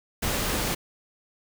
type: noise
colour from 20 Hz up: pink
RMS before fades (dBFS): -27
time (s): 0.22-0.75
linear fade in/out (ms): 10
effects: none